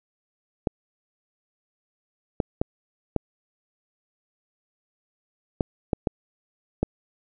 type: clicks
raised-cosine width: 2 ms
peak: -8 dBFS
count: 8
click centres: 0.672 / 2.402 / 2.615 / 3.163 / 5.608 / 5.932 / 6.072 / 6.83 s
effects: none